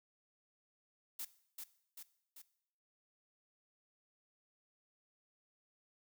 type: noise with echo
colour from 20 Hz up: blue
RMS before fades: -43 dBFS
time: 1.19-1.25 s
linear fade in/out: 5 ms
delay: 390 ms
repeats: 3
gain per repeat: -4 dB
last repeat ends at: 2.42 s
effects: noise-tail reverb RT60 0.7 s tail -17 dB re dry